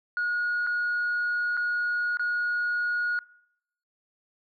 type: tone with dropouts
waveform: sine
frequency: 1445 Hz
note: F#6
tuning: 41 cents flat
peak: -23 dBFS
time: 0.17-3.19 s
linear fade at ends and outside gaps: 1 ms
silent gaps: 0.666-0.671 / 1.569-1.574 / 2.171-2.195 s
effects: noise-tail reverb RT60 0.7 s tail -22 dB re dry + tanh soft clip ceiling -22 dBFS